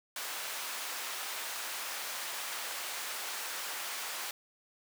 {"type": "high-pass noise", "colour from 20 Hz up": "pink", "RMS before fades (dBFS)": -39, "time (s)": [0.16, 4.31], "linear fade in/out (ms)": 2, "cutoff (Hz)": 940, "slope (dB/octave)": 12, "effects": []}